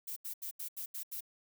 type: noise bursts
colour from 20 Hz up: violet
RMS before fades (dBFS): -41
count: 7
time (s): 0.07-1.208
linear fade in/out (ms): 10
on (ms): 94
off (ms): 80
effects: none